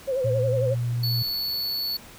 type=tone with vibrato; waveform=sine; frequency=523.3 Hz; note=C5; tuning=in tune; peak=-22 dBFS; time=0.07-0.75 s; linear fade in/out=20 ms; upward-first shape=sine; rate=11 Hz; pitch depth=81 cents each way
type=tone with pitch glide; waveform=sine; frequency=116.54 to 120.02 Hz; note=A#2 to B2; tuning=0 to -49 cents; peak=-23 dBFS; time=0.24-1.23 s; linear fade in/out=10 ms; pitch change=+51 cents; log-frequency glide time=0.38-0.77 s
type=tone; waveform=square; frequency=4435 Hz; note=C#8; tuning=in tune; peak=-26 dBFS; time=1.03-1.97 s; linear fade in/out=5 ms
effects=pink hiss -46 dBFS RMS until 2.18 s